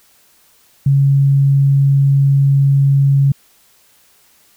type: tone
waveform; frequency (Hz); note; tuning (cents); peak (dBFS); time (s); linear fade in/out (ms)
sine; 138.59; C#3; 0; -8; 0.86-3.32; 5
effects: white hiss -52 dBFS RMS until 4.56 s